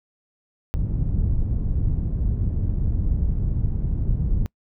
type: low-pass noise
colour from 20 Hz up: pink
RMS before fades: -22 dBFS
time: 0.74-4.46 s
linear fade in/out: 0 ms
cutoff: 120 Hz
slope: 12 dB/octave
effects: noise-tail reverb RT60 0.1 s tail -26 dB re dry